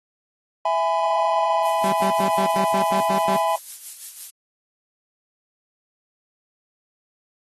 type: chord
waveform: triangle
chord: E major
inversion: none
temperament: equal with one note detuned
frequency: 659.3 / 830.6 / 1005 Hz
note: E5 / G#5 / B5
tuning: 0 / 0 / +30 cents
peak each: -21 dBFS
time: 0.65-3.56 s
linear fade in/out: 5 ms
type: noise with tremolo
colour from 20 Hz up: violet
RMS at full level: -31 dBFS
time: 1.64-4.31 s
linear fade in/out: 10 ms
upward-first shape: sine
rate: 5.9 Hz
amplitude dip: 55%
type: tone bursts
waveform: sawtooth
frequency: 193.7 Hz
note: G3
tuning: 20 cents flat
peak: -20 dBFS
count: 9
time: 1.84-3.365 s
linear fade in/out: 2 ms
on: 85 ms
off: 95 ms
effects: AAC 32 kbps